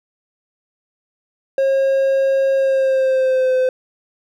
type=tone with pitch glide; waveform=triangle; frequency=540 to 513.8 Hz; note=C#5 to C5; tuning=-45 to -32 cents; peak=-11 dBFS; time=1.58-3.69 s; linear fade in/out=2 ms; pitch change=-87 cents; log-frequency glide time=2.56-3.55 s; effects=none